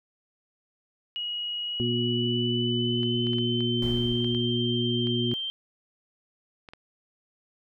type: tone with pitch glide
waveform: sine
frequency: 2900 to 3144 Hz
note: F#7 to G7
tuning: -35 to +4 cents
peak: -29 dBFS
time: 1.16-5.5 s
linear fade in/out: 0 ms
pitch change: +139 cents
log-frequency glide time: 1.64-4.28 s
type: harmonic tone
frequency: 120 Hz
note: B2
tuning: 49 cents flat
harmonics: 1 / 2 / 3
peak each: -29 / -28 / -30 dBFS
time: 1.8-5.34 s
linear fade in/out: 0 ms
type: clicks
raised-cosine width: 0.3 ms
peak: -28 dBFS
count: 11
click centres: 3.032 / 3.269 / 3.333 / 3.385 / 3.606 / 4.245 / 4.348 / 5.071 / 5.315 / 6.688 / 6.735 s
type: noise with exponential decay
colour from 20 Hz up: brown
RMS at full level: -32 dBFS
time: 3.82-5.02 s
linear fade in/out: 2 ms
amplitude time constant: 260 ms
effects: none